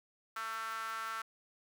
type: tone with high-pass filter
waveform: sawtooth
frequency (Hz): 223.6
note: A3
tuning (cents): +28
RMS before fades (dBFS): -40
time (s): 0.36-1.22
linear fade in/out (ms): 5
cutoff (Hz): 1300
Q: 5.9
effects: none